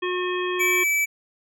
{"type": "harmonic tone", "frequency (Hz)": 361.7, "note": "F#4", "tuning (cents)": -39, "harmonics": [1, 3, 5, 7, 9], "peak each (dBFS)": [-25, -30, -32, -33, -35], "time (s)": [0.02, 0.84], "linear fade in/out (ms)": 10}
{"type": "tone", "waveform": "square", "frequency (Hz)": 2306, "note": "D7", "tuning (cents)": -32, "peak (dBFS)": -20, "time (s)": [0.59, 1.06], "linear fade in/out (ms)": 20}
{"effects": []}